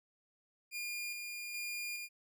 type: tone with tremolo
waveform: sawtooth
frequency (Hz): 2417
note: D7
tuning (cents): +49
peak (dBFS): -35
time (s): 0.71-2.09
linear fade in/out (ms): 50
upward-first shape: square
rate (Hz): 1.2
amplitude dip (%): 30
effects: none